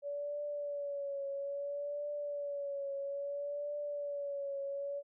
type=tone with vibrato; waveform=sine; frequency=570 Hz; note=C#5; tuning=48 cents sharp; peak=-36 dBFS; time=0.02-5.03 s; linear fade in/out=50 ms; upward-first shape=triangle; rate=0.6 Hz; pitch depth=50 cents each way; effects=none